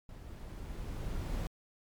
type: noise with level ramp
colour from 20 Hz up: brown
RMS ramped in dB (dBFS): -48 to -34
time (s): 0.09-1.47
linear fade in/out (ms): 2
effects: MP3 96 kbps